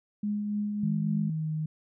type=tone with tremolo; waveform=sine; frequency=207.7 Hz; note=G#3; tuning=in tune; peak=-26 dBFS; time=0.23-1.3 s; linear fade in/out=5 ms; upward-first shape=triangle; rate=3.5 Hz; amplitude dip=35%
type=tone with pitch glide; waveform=sine; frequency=160 to 155.62 Hz; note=D#3 to D#3; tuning=+49 to +1 cents; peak=-28 dBFS; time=0.83-1.66 s; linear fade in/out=5 ms; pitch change=-48 cents; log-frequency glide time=1.21-1.51 s
effects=none